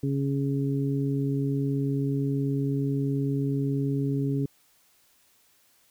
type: harmonic tone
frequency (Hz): 138.59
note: C#3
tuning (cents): 0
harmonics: 1 / 2 / 3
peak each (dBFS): -26 / -28 / -34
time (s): 0.03-4.46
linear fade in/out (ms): 5
effects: white hiss -63 dBFS RMS until 5.9 s